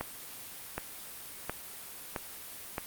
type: accelerating click train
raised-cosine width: 0.5 ms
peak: -17 dBFS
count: 5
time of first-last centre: 0.01-2.781 s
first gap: 770 ms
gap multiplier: 0.93
effects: white hiss -45 dBFS RMS until 2.86 s + Opus 32 kbps